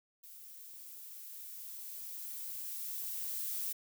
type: noise with level ramp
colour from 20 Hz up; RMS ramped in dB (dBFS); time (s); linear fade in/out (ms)
violet; -53 to -37; 0.23-3.73; 10
effects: none